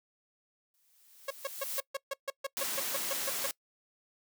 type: noise with exponential growth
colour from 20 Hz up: blue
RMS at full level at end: -34 dBFS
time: 0.74-1.8 s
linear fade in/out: 1 ms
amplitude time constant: 230 ms
type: tone bursts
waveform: sawtooth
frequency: 549 Hz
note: C#5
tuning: 17 cents flat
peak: -28 dBFS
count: 14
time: 1.28-3.464 s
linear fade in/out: 5 ms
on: 26 ms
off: 140 ms
type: noise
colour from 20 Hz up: white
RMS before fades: -35 dBFS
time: 2.57-3.51 s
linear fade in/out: 0 ms
effects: noise-tail reverb RT60 0.1 s tail -23 dB re dry + high-pass 200 Hz 12 dB/octave